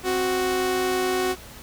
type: tone pair together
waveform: sawtooth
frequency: 261.6 / 370 Hz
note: C4 / F#4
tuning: 0 / 0 cents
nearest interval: tritone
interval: 600 cents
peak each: -27 / -18 dBFS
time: 0.03-1.36 s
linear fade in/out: 50 ms
effects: added 60 Hz sine -50 dBFS peak until 1.62 s + pink hiss -43 dBFS RMS until 1.62 s